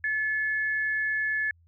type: tone pair together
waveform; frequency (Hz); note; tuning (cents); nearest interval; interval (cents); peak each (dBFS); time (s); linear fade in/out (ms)
sine; 1725.5 / 2174; A6 / C#7; -34 / -34; major third; 400; -25 / -36; 0.04-1.51; 2
effects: added 84 Hz sine -57 dBFS peak until 1.67 s